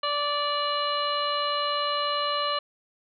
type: harmonic tone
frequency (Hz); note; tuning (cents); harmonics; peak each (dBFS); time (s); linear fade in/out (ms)
583; D5; -13; 1 / 2 / 3 / 4 / 5 / 6 / 7; -31 / -27 / -38 / -41 / -32 / -43 / -33; 0.03-2.59; 5
effects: none